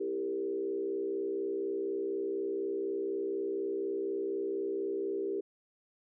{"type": "tone with frequency modulation", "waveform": "sine", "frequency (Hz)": 393.7, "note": "G4", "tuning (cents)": 8, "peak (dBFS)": -31, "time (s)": [0, 5.41], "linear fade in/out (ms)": 10, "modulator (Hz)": 64.1, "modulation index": 0.93, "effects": []}